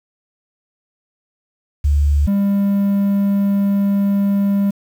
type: tone pair in turn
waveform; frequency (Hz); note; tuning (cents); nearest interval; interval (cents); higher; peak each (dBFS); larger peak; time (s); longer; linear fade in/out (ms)
sine / triangle; 72.5 / 199.68; D2 / G3; -22 / +32; octave + tritone; 1754; second; -11; neither; 1.84-2.27 / 2.27-4.71; second; 10
effects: 7-bit